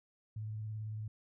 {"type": "tone with vibrato", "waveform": "sine", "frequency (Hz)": 108, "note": "A2", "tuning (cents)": -32, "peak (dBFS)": -38, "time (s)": [0.36, 1.08], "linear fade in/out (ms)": 5, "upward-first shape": "sine", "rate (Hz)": 18, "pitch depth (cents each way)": 27, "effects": []}